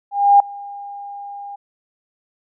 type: tone with ADSR envelope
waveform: sine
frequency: 807 Hz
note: G#5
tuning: 50 cents flat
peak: -5 dBFS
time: 0.11-1.56 s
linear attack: 290 ms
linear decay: 3 ms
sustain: -24 dB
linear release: 10 ms
effects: none